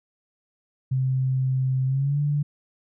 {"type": "tone with pitch glide", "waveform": "sine", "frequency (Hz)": [130.81, 145.98], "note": ["C3", "D3"], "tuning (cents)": [0, -10], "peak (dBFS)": -20, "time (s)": [0.91, 2.43], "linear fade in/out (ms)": 10, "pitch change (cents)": 190, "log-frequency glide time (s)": [1.86, 2.2], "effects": []}